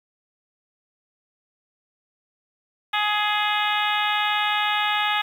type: harmonic tone with a mistuned harmonic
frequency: 418.8 Hz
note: G#4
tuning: 15 cents sharp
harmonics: 2 / 3 / 4 / 5 / 6 / 7 / 8 / 9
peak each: -25 / -27 / -28 / -29 / -30 / -30 / -31 / -32 dBFS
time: 2.93-5.22 s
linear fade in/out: 10 ms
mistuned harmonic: 9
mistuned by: -33 cents
effects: 8-bit